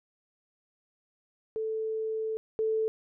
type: tone pair in turn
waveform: sine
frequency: 440 / 440 Hz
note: A4 / A4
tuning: 0 / 0 cents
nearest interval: unison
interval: 0 cents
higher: neither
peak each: -29 / -25 dBFS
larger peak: second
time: 1.56-2.37 / 2.59-2.88 s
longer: first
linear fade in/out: 0 ms
effects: none